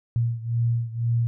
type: beating tone pair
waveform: sine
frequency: 116.54 / 118.54 Hz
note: A#2 / A#2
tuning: 0 / +29 cents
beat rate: 2 Hz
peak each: -23 / -26 dBFS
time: 0.16-1.27 s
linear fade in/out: 0 ms
effects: none